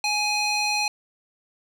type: tone with band-pass filter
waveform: square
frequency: 835 Hz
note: G#5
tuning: 9 cents sharp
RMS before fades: -24 dBFS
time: 0.04-0.88 s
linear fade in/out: 2 ms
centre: 3700 Hz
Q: 1.2
effects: none